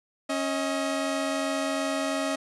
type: tone pair together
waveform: sawtooth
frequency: 274.6 / 632 Hz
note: C#4 / D#5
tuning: -16 / +27 cents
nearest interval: octave + major second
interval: 1443 cents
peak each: -25 dBFS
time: 0.29-2.36 s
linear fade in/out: 10 ms
effects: resampled to 24000 Hz